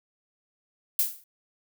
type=noise with exponential decay; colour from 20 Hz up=violet; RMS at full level=-20 dBFS; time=0.99-1.24 s; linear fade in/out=1 ms; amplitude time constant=54 ms; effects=none